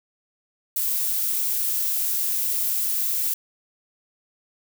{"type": "noise", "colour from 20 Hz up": "violet", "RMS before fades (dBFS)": -24, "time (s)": [0.76, 3.34], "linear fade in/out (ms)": 5, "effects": []}